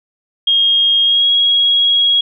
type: tone with pitch glide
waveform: sine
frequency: 3249 to 3306 Hz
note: G#7 to G#7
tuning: -39 to -9 cents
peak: -9 dBFS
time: 0.47-2.21 s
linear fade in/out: 5 ms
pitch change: +30 cents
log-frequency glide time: 1.03-1.28 s
effects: none